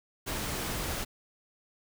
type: noise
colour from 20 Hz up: pink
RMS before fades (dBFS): -34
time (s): 0.26-1.05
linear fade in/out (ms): 20
effects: none